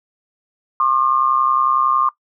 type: tone pair together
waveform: sine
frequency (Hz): 1069.1 / 1200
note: C6 / D6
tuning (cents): +37 / +37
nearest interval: major second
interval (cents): 200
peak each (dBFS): -16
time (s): 0.8-2.09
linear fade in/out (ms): 2
effects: noise-tail reverb RT60 0.1 s tail -19 dB re dry